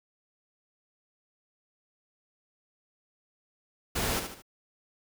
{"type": "noise with echo", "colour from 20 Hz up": "pink", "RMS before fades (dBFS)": -30, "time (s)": [3.95, 4.2], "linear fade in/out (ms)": 10, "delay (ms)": 74, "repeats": 3, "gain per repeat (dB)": -7, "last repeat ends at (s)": 4.422, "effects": []}